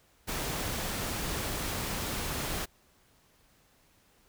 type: noise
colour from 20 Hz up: pink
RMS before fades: -34 dBFS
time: 0.27-2.66 s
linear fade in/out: 20 ms
effects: pink hiss -65 dBFS RMS until 4.28 s